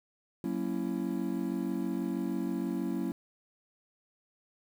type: chord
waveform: triangle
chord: F# dominant seventh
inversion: none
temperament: just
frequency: 185 / 231.2 / 277.5 / 333 Hz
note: F#3 / A#3 / C#4 / E4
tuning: 0 / -14 / +2 / +18 cents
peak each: -34 dBFS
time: 0.44-3.12 s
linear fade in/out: 2 ms
effects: 9-bit